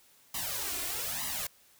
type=noise with flanger; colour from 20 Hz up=white; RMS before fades=-35 dBFS; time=0.34-1.47 s; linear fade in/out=5 ms; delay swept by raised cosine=1 to 2.9 ms; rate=1.1 Hz; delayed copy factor=+0.9; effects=white hiss -62 dBFS RMS until 1.79 s